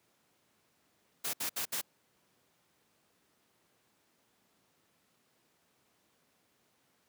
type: noise bursts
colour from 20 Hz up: white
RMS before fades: -35 dBFS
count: 4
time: 1.24-1.815 s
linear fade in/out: 10 ms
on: 95 ms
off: 65 ms
effects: pink hiss -72 dBFS RMS until 7.08 s + high-pass 150 Hz 12 dB/octave